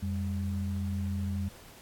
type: tone pair together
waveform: sine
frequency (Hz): 88.6 / 198.9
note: F2 / G3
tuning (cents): +25 / +25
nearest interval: octave + major second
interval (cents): 1400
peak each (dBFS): -31 / -34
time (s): 0.02-1.49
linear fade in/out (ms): 10
effects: pink hiss -53 dBFS RMS until 1.81 s + AAC 64 kbps